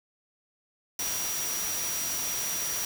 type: tone in noise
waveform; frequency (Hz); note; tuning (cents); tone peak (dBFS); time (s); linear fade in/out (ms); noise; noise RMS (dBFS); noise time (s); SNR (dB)
sine; 5780; F#8; -41; -32; 0.99-2.85; 2; white; -33; 0.99-2.85; -2
effects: none